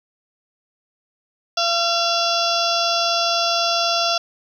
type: harmonic tone with a mistuned harmonic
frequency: 681 Hz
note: F5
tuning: 44 cents flat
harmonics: 1 / 2 / 4 / 5 / 6 / 7 / 8 / 9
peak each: -22 / -24 / -27 / -25 / -31 / -25 / -26 / -32 dBFS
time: 1.57-4.18 s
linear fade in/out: 5 ms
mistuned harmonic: 4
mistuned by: +15 cents
effects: 8-bit